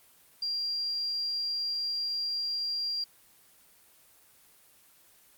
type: tone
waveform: sine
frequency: 4764 Hz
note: D8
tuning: 24 cents sharp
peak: -29 dBFS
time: 0.42-3.04 s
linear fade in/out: 5 ms
effects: white hiss -60 dBFS RMS until 5.37 s + Opus 24 kbps